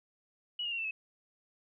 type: tone with pitch steps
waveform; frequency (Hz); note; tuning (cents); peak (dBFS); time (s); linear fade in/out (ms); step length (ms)
sine; 2925 / 2837 / 2751 / 2668 / 2588; F#7 / F7 / F7 / E7 / E7; -21 / +27 / -27 / +20 / -32; -33; 0.59-0.91; 5; 64
effects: none